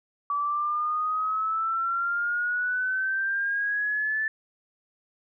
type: exponential sweep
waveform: sine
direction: up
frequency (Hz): 1147 to 1760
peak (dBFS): -24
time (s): 0.3-4.28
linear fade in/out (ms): 2
effects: none